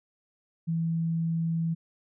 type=tone; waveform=sine; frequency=164.81 Hz; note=E3; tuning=in tune; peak=-25 dBFS; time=0.67-1.75 s; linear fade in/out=20 ms; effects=none